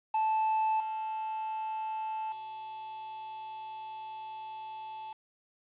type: tone with level steps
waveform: triangle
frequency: 875 Hz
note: A5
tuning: 10 cents flat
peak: -24 / -31 / -38 dBFS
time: 0.14-5.13 s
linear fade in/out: 5 ms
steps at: 0.8 / 2.32 s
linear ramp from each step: 2 ms
effects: resampled to 8000 Hz + 9-bit